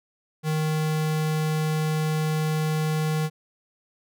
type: tone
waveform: square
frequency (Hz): 155.56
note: D#3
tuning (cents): 0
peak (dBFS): -23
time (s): 0.43-3.3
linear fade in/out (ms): 50
effects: none